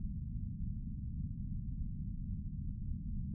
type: low-pass noise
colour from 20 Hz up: pink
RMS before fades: -40 dBFS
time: 0-3.34 s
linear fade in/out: 2 ms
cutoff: 220 Hz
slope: 48 dB/octave
effects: none